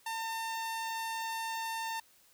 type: tone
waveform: sawtooth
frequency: 903 Hz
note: A5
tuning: 45 cents sharp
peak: -31 dBFS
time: 0.06-2 s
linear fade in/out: 5 ms
effects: white hiss -64 dBFS RMS until 2.33 s